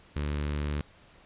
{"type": "tone with notch filter", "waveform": "sawtooth", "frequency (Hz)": 73.42, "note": "D2", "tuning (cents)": 0, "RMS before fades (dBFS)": -31, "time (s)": [0.16, 0.81], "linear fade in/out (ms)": 0, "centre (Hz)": 730, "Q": 1.6, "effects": ["pink hiss -57 dBFS RMS until 1.25 s", "resampled to 8000 Hz"]}